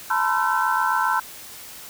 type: tone cluster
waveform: sine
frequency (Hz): 876 / 964 / 1031 / 1346 / 1531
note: A5 / B5 / C6 / E6 / G6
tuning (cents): -8 / -42 / -26 / +36 / -41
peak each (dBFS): -25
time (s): 0.1-1.2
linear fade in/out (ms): 5
effects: white hiss -40 dBFS RMS until 1.89 s